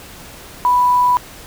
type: tone with quantisation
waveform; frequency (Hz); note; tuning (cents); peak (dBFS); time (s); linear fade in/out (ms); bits
sine; 987.8; B5; 0; -10; 0.65-1.17; 0; 6
effects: pink hiss -37 dBFS RMS until 1.46 s